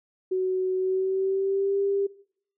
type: tone with pitch glide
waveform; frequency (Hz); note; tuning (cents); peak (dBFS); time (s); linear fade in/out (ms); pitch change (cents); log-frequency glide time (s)
sine; 372.8 to 397.3; F#4 to G4; +13 to +23; -22; 0.31-2.07; 10; +110; 0.76-1.79
effects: noise-tail reverb RT60 0.6 s tail -20 dB re dry